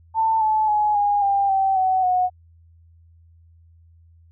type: tone with pitch steps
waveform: sine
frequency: 891 / 866.1 / 842 / 818.5 / 795.6 / 773.4 / 751.8 / 730.9 Hz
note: A5 / A5 / G#5 / G#5 / G5 / G5 / F#5 / F#5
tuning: +22 / -28 / +24 / -25 / +25 / -24 / +27 / -21 cents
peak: -16 dBFS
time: 0.14-2.3 s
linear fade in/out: 50 ms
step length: 270 ms
effects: added 83 Hz sine -49 dBFS peak until 4.31 s